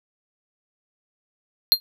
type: tone with exponential decay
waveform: square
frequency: 4200 Hz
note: C8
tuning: 6 cents sharp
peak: -8 dBFS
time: 1.72-1.8 s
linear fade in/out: 0 ms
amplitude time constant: 16 ms
effects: none